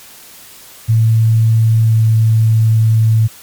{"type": "tone with pitch glide", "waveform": "sine", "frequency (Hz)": [112.2, 111.3], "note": ["A2", "A2"], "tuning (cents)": [34, 20], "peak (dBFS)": -7, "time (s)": [0.88, 3.28], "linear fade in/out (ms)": 20, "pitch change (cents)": -14, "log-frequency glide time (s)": [1.81, 2.03], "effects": ["white hiss -38 dBFS RMS until 3.42 s", "MP3 96 kbps"]}